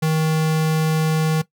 square tone, 157.8 Hz, D#3, 25 cents sharp, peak -17 dBFS, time 0.02-1.42 s, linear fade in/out 10 ms, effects noise-tail reverb RT60 0.1 s tail -17 dB re dry

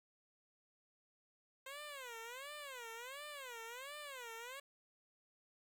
10% pulse tone with vibrato, 520 Hz, C5, 11 cents flat, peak -39 dBFS, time 1.66-4.6 s, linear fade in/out 5 ms, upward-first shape sine, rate 1.4 Hz, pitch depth 240 cents each way, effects 12-bit

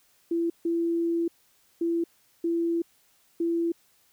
sine tone bursts at uneven times, 336.5 Hz, E4, 36 cents sharp, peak -23 dBFS, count 5, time 0.31-0.5 / 0.65-1.28 / 1.81-2.04 / 2.44-2.82 / 3.4-3.72 s, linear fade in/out 5 ms, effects white hiss -64 dBFS RMS until 4.12 s

